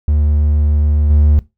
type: tone with level steps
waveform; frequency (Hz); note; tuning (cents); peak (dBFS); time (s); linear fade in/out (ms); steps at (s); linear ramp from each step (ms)
triangle; 74.4; D2; +23; -8 / -5; 0.08-1.39; 0; 1.1; 5
effects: noise-tail reverb RT60 0.2 s tail -18 dB re dry